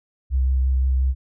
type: tone with vibrato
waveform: sine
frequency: 65.2 Hz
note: C2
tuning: 5 cents flat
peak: -16 dBFS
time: 0.3-1.15 s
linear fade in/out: 50 ms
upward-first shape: sine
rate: 5.7 Hz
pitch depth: 16 cents each way
effects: none